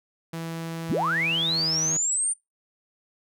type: tone with pitch glide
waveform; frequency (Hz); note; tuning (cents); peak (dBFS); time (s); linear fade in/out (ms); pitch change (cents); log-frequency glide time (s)
sawtooth; 164.81 to 158.83; E3 to D#3; 0 to +36; -27; 0.33-1.97; 5; -64; 1.48-1.82
type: linear sweep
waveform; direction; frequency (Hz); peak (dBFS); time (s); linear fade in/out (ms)
sine; up; 55.1 to 9150; -22; 0.89-2.34; 20
effects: noise-tail reverb RT60 0.2 s tail -25 dB re dry